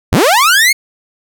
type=linear sweep; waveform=sawtooth; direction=up; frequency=38.89 to 2217 Hz; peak=-3 dBFS; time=0.12-0.73 s; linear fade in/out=10 ms; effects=none